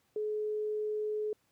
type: tone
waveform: sine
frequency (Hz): 425.5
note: G#4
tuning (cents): +42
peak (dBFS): -31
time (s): 0.16-1.33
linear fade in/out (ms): 2
effects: pink hiss -73 dBFS RMS until 1.51 s + high-pass 100 Hz 12 dB/octave